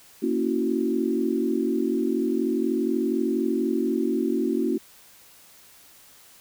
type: chord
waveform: sine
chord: F# dominant seventh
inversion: first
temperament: equal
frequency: 233.1 / 277.2 / 329.6 / 370 Hz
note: A#3 / C#4 / E4 / F#4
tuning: 0 / 0 / 0 / 0 cents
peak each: -27 dBFS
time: 0.22-4.78 s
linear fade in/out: 10 ms
effects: white hiss -52 dBFS RMS until 6.4 s